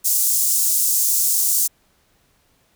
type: high-pass noise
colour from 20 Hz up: pink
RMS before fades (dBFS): -18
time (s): 0.04-1.68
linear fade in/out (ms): 20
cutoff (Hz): 6700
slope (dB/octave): 24
effects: pink hiss -61 dBFS RMS until 2.75 s